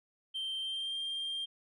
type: tone with pitch glide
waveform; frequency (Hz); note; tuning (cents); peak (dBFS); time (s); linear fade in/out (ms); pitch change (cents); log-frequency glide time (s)
sine; 3136 to 3189; G7 to G7; 0 to +29; -32; 0.34-1.46; 20; +29; 0.6-0.97
effects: tanh soft clip ceiling -33 dBFS